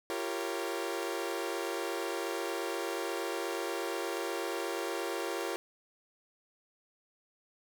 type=chord; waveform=sawtooth; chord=G half-diminished seventh; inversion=third; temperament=equal with one note detuned; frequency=343.6 / 392 / 466.2 / 554.4 Hz; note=F4 / G4 / Bb4 / Db5; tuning=-28 / 0 / 0 / 0 cents; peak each=-34 / -35 / -35 / -37 dBFS; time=0.1-5.56 s; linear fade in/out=0 ms; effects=none